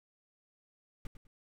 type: noise with echo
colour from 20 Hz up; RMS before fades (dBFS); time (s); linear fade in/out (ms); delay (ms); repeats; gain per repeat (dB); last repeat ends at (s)
brown; -38; 1.05-1.07; 2; 100; 2; -11; 1.27
effects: none